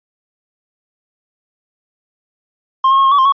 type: tone with pitch steps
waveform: triangle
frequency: 1060 / 1078 / 1087 / 1072 / 1139 / 1056 / 1112 Hz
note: C6 / C#6 / C#6 / C6 / C#6 / C6 / C#6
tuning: +22 / -49 / -34 / +42 / +47 / +16 / +5 cents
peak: -6 dBFS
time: 2.84-3.323 s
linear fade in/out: 5 ms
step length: 69 ms
effects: resampled to 11025 Hz